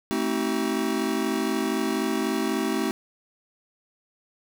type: chord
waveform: square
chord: A diminished seventh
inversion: none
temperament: just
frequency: 220 / 264 / 316.8 / 380.2 Hz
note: A3 / C4 / Eb4 / Gb4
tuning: 0 / +16 / +31 / +47 cents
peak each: -30 dBFS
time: 0.11-2.91 s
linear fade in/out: 0 ms
effects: none